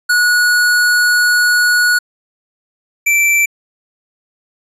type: tone pair in turn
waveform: square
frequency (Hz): 1460 / 2336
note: F#6 / D7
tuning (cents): -24 / -10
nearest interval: minor sixth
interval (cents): 814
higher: second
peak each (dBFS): -10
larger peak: neither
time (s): 0.09-1.99 / 3.06-3.46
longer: first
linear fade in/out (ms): 10
effects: resampled to 32000 Hz